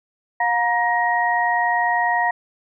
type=tone cluster; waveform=sine; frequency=714 / 944 / 1884 Hz; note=F5 / A#5 / A#6; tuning=+38 / +22 / +18 cents; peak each=-21 dBFS; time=0.4-2.31 s; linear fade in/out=5 ms; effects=none